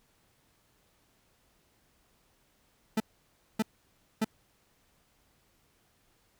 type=tone bursts; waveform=40% pulse; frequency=219.1 Hz; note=A3; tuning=7 cents flat; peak=-24 dBFS; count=3; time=2.97-4.246 s; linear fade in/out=5 ms; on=32 ms; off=590 ms; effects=pink hiss -69 dBFS RMS until 6.39 s